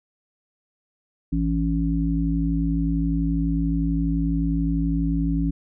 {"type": "harmonic tone", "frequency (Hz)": 55.8, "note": "A1", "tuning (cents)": 25, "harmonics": [1, 3, 5], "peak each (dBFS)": [-24, -24, -24], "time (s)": [1.32, 5.51], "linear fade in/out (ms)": 10, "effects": []}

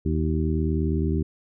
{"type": "harmonic tone with a mistuned harmonic", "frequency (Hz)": 79.4, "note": "D#2", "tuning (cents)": 36, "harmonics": [1, 2, 3, 4, 5], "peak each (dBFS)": [-24, -27, -29, -30, -31], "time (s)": [0.05, 1.23], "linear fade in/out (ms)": 10, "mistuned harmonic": 5, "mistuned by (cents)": -46, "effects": []}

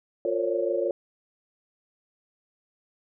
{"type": "tone cluster", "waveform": "sine", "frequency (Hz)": [352.9, 459.7, 540, 566], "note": ["F4", "A#4", "C#5", "C#5"], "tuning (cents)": [18, -24, -45, 36], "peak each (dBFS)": -29, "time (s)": [0.25, 0.91], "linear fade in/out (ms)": 2, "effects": []}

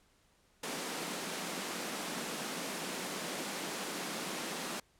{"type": "high-pass noise", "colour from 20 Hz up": "pink", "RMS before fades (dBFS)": -39, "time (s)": [0.63, 4.8], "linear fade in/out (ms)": 5, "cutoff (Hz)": 170, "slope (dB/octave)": 48, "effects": ["pink hiss -69 dBFS RMS until 4.99 s", "low-pass 11000 Hz 12 dB/octave"]}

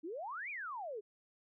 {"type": "exponential two-way sweep", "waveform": "sine", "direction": "up then down", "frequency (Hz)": [293.7, 2489, 392.7], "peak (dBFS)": -40, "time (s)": [0.03, 1.01], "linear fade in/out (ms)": 20, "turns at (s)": 0.5, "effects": []}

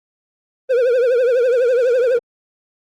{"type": "tone with vibrato", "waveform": "triangle", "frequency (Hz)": 493.9, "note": "B4", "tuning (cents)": 0, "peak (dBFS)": -10, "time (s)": [0.69, 2.19], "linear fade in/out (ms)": 20, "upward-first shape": "triangle", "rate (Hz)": 12, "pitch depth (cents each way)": 140, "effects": ["Opus 24 kbps"]}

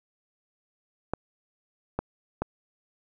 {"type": "clicks", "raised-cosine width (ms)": 1, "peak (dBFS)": -13, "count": 3, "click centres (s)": [1.136, 1.99, 2.42], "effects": []}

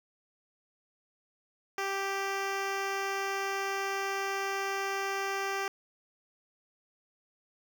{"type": "tone with notch filter", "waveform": "10% pulse", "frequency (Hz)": 392, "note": "G4", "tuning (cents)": 0, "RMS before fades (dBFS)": -33, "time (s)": [1.78, 5.68], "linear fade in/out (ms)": 2, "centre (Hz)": 11000, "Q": 0.73, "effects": []}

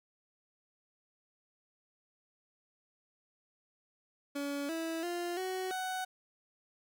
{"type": "tone with pitch steps", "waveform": "30% pulse", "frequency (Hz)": [283.7, 327, 348.8, 373.4, 746], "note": ["C#4", "E4", "F4", "F#4", "F#5"], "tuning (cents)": [40, -14, -2, 16, 14], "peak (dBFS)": -32, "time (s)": [4.35, 6.05], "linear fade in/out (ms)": 10, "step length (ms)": 340, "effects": []}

